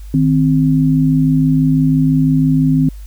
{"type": "tone pair together", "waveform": "sine", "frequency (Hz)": [155.55, 261.6], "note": ["D#3", "C4"], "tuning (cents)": [0, 0], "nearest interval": "major sixth", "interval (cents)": 900, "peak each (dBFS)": -12, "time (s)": [0.14, 2.89], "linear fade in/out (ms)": 2, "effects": ["added 50 Hz sine -28 dBFS peak until 3.06 s", "white hiss -49 dBFS RMS until 3.06 s"]}